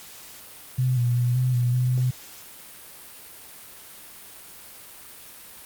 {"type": "tone with pitch steps", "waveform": "sine", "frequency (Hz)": [127.8, 121.2, 122.3, 127.2, 122.2, 125.8, 126.8], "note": ["C3", "B2", "B2", "C3", "B2", "B2", "B2"], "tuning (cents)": [-40, -32, -16, -48, -18, 32, 46], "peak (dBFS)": -19, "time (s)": [0.78, 2.11], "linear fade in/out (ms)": 10, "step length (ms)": 190, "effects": ["white hiss -44 dBFS RMS until 5.65 s", "Opus 48 kbps"]}